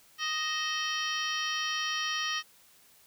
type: harmonic tone with a mistuned harmonic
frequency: 622.3 Hz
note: D#5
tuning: in tune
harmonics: 2 / 3 / 4 / 5 / 6 / 7 / 8 / 9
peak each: -36 / -35 / -39 / -35 / -44 / -42 / -45 / -38 dBFS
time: 0.18-2.43 s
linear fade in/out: 50 ms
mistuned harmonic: 4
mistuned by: +79 cents
effects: white hiss -60 dBFS RMS until 3.06 s